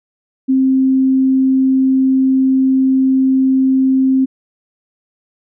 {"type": "tone", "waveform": "sine", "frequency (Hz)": 263.8, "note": "C4", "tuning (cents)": 14, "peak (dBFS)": -9, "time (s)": [0.48, 4.26], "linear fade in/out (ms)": 20, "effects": []}